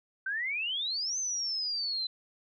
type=exponential two-way sweep; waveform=sine; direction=up then down; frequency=1516 to 6272 to 4024 Hz; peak=-30 dBFS; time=0.26-2.07 s; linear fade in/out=5 ms; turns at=1.18 s; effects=none